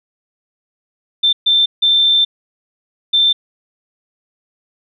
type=tone bursts at uneven times; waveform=sine; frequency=3563 Hz; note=A7; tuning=21 cents sharp; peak=-9 dBFS; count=4; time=1.23-1.33 / 1.46-1.66 / 1.82-2.25 / 3.13-3.33 s; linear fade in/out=10 ms; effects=none